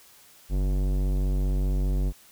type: tone with tanh clipping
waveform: sine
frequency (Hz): 47.58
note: F#1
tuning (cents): +49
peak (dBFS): -24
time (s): 0.49-2.13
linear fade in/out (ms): 50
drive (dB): 18
effects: white hiss -54 dBFS RMS until 2.31 s